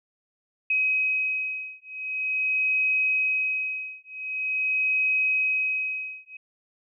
sine beating tone pair, 2534 / 2534.45 Hz, D#7 / D#7, +31 / +31 cents, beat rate 0.45 Hz, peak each -26 dBFS, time 0.7-6.37 s, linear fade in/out 5 ms, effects none

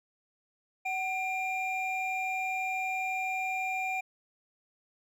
triangle tone pair together, 753 / 2391 Hz, F#5 / D7, +30 / +30 cents, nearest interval octave + minor sixth, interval 2000 cents, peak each -31 / -31 dBFS, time 0.85-4.01 s, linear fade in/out 10 ms, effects none

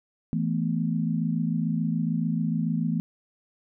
sine chord, E suspended fourth, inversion none, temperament equal, 164.81 / 220 / 246.9 Hz, E3 / A3 / B3, 0 / 0 / 0 cents, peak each -26 / -28 / -30 dBFS, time 0.33-3 s, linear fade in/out 0 ms, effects none

